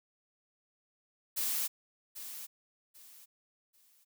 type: noise with echo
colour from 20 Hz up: blue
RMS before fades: -33 dBFS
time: 1.36-1.68 s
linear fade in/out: 20 ms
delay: 790 ms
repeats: 3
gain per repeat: -11 dB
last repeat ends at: 4.05 s
effects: none